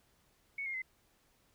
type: tone with pitch steps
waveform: sine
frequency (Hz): 2217 / 2133 / 2052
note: C#7 / C7 / C7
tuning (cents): 0 / +33 / -34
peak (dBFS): -36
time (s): 0.58-0.82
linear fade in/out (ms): 5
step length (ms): 80
effects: pink hiss -71 dBFS RMS until 1.54 s